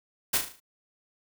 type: noise with echo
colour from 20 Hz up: white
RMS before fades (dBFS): -24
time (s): 0.33-0.38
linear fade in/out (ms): 10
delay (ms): 37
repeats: 6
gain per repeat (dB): -6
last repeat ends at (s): 0.602
effects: none